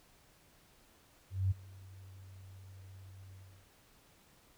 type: tone with ADSR envelope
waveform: sine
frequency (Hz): 95.2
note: F#2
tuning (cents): +50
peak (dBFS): -26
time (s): 1.3-3.71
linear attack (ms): 210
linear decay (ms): 16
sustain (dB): -24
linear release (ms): 350
effects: pink hiss -65 dBFS RMS until 4.57 s